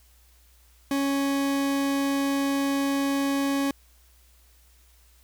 40% pulse tone, 277.2 Hz, C#4, in tune, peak -22 dBFS, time 0.91-3.71 s, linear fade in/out 2 ms, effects added 60 Hz sine -56 dBFS peak until 5.23 s + white hiss -61 dBFS RMS until 5.23 s

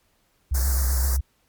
sine tone with vibrato, 65.41 Hz, C2, in tune, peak -19 dBFS, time 0.51-1.21 s, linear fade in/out 10 ms, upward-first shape sine, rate 7.7 Hz, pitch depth 79 cents each way
white band-stop noise, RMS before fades -30 dBFS, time 0.54-1.17 s, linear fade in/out 10 ms, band 1800 to 4800 Hz, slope 48 dB/octave
effects pink hiss -66 dBFS RMS until 1.48 s + MP3 96 kbps

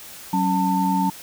sine tone cluster, 187.7 / 276.1 / 895 Hz, F#3 / C#4 / A5, +25 / -7 / +29 cents, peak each -21 / -25 / -21 dBFS, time 0.33-1.1 s, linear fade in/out 5 ms, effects white hiss -40 dBFS RMS until 1.22 s

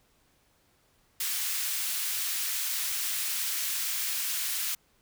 white high-pass noise, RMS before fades -31 dBFS, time 1.2-4.75 s, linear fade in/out 5 ms, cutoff 1700 Hz, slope 12 dB/octave, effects pink hiss -67 dBFS RMS until 5.01 s

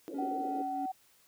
pink band-pass noise, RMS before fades -42 dBFS, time 0.08-0.62 s, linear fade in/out 0 ms, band 270 to 540 Hz, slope 48 dB/octave
triangle tone with tremolo, 280.5 Hz, C#4, 21 cents sharp, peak -33 dBFS, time 0.14-0.86 s, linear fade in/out 5 ms, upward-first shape triangle, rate 3.1 Hz, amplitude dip 55%
sine tone, 756 Hz, F#5, 37 cents sharp, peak -33 dBFS, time 0.18-0.92 s, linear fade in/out 10 ms
effects white hiss -65 dBFS RMS until 1.27 s

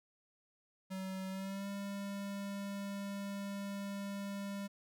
square tone with pitch glide, 189.5 to 199.38 Hz, F#3 to G3, +42 to +30 cents, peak -40 dBFS, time 0.9-4.68 s, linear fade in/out 20 ms, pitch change +88 cents, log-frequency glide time 1.3-1.68 s, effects none

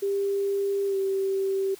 sine tone with pitch glide, 397.4 to 387.7 Hz, G4 to G4, +24 to -19 cents, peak -23 dBFS, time 0.02-1.75 s, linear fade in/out 10 ms, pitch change -43 cents, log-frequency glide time 0.87-0.97 s, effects white hiss -50 dBFS RMS until 1.79 s

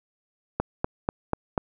click train, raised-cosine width 1 ms, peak -9 dBFS, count 5, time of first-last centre 0.6-1.578 s, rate 4.09 Hz, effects none

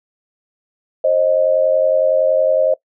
sine tone pair together, 531 / 621.8 Hz, C5 / D#5, +25 / -1 cents, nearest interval minor third, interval 274 cents, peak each -14 dBFS, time 1.04-2.74 s, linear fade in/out 5 ms, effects noise-tail reverb RT60 0.1 s tail -21 dB re dry

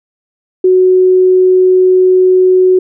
sine tone, 370 Hz, F#4, in tune, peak -4 dBFS, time 0.64-2.79 s, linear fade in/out 5 ms, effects none

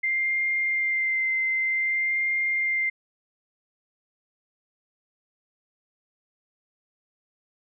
sine tone with vibrato, 2093 Hz, C7, in tune, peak -22 dBFS, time 0.03-2.9 s, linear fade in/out 10 ms, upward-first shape sine, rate 0.53 Hz, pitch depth 15 cents each way, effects none

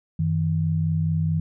sine tone pair together, 94.8 / 159.43 Hz, F#2 / D#3, +43 / +43 cents, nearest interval major sixth, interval 900 cents, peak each -25 / -21 dBFS, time 0.19-1.4 s, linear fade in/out 5 ms, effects none

